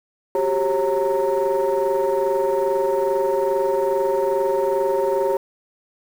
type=tone cluster; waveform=sine; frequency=373.9 / 396.3 / 543 / 922 Hz; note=F#4 / G4 / C#5 / A#5; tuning=+18 / +19 / -36 / -19 cents; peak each=-25 / -20 / -20 / -24 dBFS; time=0.35-5.37 s; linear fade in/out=2 ms; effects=tanh soft clip ceiling -12 dBFS + 7-bit